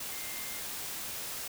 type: tone in noise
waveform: sine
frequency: 2100 Hz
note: C7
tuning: 6 cents sharp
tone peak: -47 dBFS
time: 0.12-0.6 s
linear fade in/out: 5 ms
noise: white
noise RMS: -39 dBFS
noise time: 0-1.48 s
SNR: -11 dB
effects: none